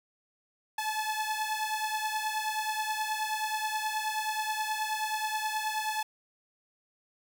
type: beating tone pair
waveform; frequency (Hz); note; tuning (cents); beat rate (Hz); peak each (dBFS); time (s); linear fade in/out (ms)
sawtooth; 860 / 869.4; A5 / A5; -40 / -21; 9.4; -28 / -31; 0.78-6.03; 5
effects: none